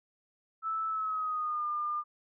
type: tone with pitch glide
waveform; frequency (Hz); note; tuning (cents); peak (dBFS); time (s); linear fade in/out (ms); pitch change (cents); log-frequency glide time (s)
sine; 1313 to 1204; E6 to D6; -7 to +43; -30; 0.62-2.04; 50; -150; 0.88-1.66
effects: none